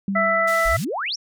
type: tone with exponential decay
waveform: sine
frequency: 196.4 Hz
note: G3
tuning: 4 cents sharp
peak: -19 dBFS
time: 0.08-0.82 s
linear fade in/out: 2 ms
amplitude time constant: 160 ms
type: harmonic tone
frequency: 662 Hz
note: E5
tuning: 7 cents sharp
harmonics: 1 / 2 / 3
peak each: -21 / -21 / -21 dBFS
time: 0.15-0.77 s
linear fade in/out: 10 ms
type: band-pass noise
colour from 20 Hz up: white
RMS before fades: -36 dBFS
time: 0.47-0.85 s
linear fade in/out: 10 ms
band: 2600 to 10000 Hz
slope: 12 dB/octave
type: exponential sweep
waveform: sine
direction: up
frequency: 32 to 6080 Hz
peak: -23 dBFS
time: 0.65-1.16 s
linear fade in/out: 10 ms
effects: none